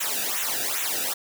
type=noise with flanger; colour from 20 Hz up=white; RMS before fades=-27 dBFS; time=0-1.14 s; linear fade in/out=10 ms; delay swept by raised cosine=0.2 to 0.96 ms; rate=2.5 Hz; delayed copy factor=-1; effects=none